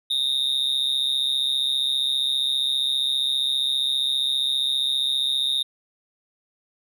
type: tone with amplitude modulation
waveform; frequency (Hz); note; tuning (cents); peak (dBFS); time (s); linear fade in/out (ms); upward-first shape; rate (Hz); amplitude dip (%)
triangle; 3700; A#7; -14; -15; 0.1-5.63; 10; sine; 135; 95
effects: none